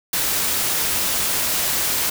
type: noise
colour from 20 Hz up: white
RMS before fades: -21 dBFS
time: 0.13-2.1 s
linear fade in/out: 5 ms
effects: none